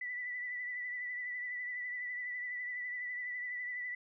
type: tone with vibrato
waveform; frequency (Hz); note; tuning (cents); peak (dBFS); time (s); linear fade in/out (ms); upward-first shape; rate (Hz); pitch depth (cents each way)
sine; 1975.5; B6; 0; -37; 0.01-3.95; 5; triangle; 12; 36
effects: none